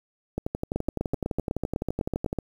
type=two click trains; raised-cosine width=2 ms; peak=-13 / -14 dBFS; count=14 / 24; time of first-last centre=0.76-2.387 / 0.38-2.329 s; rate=7.99 / 11.8 Hz; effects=8-bit